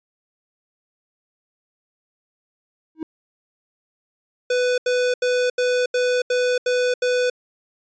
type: tone with exponential growth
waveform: triangle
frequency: 317.7 Hz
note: D#4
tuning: 36 cents sharp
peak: -19 dBFS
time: 2.95-3.03 s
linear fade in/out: 2 ms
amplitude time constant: 16 ms
type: tone bursts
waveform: square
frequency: 496.9 Hz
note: B4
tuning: 11 cents sharp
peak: -18 dBFS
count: 8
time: 4.5-7.3 s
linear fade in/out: 5 ms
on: 280 ms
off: 80 ms
effects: resampled to 16000 Hz